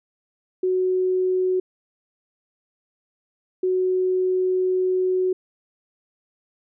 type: tone bursts at uneven times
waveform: sine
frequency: 370 Hz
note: F#4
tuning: in tune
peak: -18 dBFS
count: 2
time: 0.63-1.6 / 3.63-5.33 s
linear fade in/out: 5 ms
effects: none